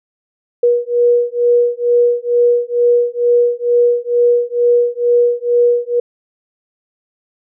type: beating tone pair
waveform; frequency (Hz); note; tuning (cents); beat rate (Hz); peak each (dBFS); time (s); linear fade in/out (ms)
sine; 480 / 482.2; B4 / B4; -49 / -41; 2.2; -13; 0.63-6; 5
effects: none